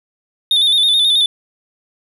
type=tone with vibrato; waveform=triangle; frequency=3593 Hz; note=A7; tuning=36 cents sharp; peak=-9 dBFS; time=0.51-1.26 s; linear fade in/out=2 ms; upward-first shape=square; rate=9.3 Hz; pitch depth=49 cents each way; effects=none